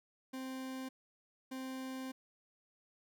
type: tone bursts at uneven times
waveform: 40% pulse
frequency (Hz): 261.6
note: C4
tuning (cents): 0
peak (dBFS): -40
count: 2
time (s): 0.33-0.89 / 1.51-2.12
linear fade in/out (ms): 10
effects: none